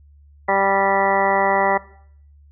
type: harmonic tone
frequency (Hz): 196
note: G3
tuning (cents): 0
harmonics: 1 / 2 / 3 / 4 / 5 / 6 / 7 / 9 / 10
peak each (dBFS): -31 / -25 / -21 / -20 / -22 / -28 / -30 / -31 / -23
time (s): 0.48-1.78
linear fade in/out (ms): 10
effects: noise-tail reverb RT60 0.6 s tail -18 dB re dry + added 72 Hz sine -46 dBFS peak until 2.51 s